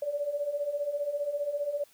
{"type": "beating tone pair", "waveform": "sine", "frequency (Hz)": [567, 582], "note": ["C#5", "D5"], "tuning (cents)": [39, -16], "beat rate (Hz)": 15, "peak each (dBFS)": [-35, -30], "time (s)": [0.02, 1.84], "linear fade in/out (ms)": 5, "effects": ["white hiss -61 dBFS RMS until 1.93 s"]}